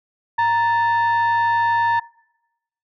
sine tone pair together, 932.3 / 1759.9 Hz, A#5 / A6, 0 / 0 cents, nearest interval major seventh, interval 1100 cents, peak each -14 / -20 dBFS, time 0.38-2 s, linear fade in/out 10 ms, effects noise-tail reverb RT60 0.9 s tail -24 dB re dry + tanh soft clip ceiling -12 dBFS

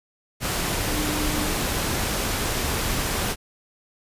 sine tone in noise, 301.4 Hz, D4, 45 cents sharp, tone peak -29 dBFS, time 0.85-1.54 s, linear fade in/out 50 ms, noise pink, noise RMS -25 dBFS, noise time 0.4-3.36 s, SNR -7 dB, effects resampled to 32000 Hz

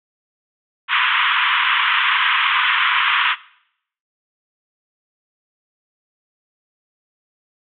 pink band-pass noise, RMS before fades -17 dBFS, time 0.88-3.36 s, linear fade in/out 50 ms, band 980 to 3400 Hz, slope 96 dB/octave, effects noise-tail reverb RT60 0.7 s tail -20 dB re dry

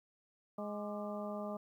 harmonic tone with a mistuned harmonic, 207.7 Hz, G#3, in tune, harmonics 1 / 2 / 3 / 4 / 5 / 6, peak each -42 / -48 / -42 / -50 / -53 / -49 dBFS, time 0.58-1.57 s, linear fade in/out 5 ms, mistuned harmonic 6, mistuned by -78 cents, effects 12-bit

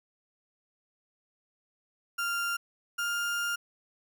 35% pulse tone pair in turn, 1393 / 1405.1 Hz, F6 / F6, -5 / +10 cents, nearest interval unison, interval 15 cents, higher second, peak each -27 dBFS, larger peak neither, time 2.18-2.57 / 2.98-3.56 s, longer second, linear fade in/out 10 ms, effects none

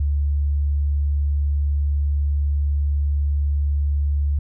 sine tone, 72 Hz, D2, 34 cents flat, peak -17 dBFS, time 0-4.39 s, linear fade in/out 5 ms, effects none

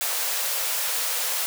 white high-pass noise, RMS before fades -26 dBFS, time 0.01-1.46 s, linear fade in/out 0 ms, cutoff 450 Hz, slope 96 dB/octave, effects none

